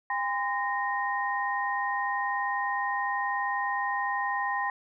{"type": "tone cluster", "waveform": "sine", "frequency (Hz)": [807, 1026, 1856], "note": ["G#5", "C6", "A#6"], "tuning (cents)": [-50, -34, -8], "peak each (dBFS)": -31, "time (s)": [0.1, 4.7], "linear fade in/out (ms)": 2, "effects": []}